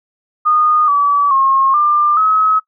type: tone with pitch steps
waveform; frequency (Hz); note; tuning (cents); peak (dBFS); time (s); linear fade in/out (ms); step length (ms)
sine; 1228 / 1147 / 1078 / 1194 / 1280; D#6 / D6 / C#6 / D6 / D#6; -23 / -41 / -49 / +28 / +49; -9; 0.45-2.6; 20; 430
effects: noise-tail reverb RT60 0.1 s tail -22 dB re dry